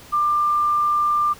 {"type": "tone", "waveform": "sine", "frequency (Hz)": 1191, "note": "D6", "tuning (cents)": 24, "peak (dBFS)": -16, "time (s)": [0.12, 1.34], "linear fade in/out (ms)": 20, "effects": ["pink hiss -44 dBFS RMS until 1.39 s"]}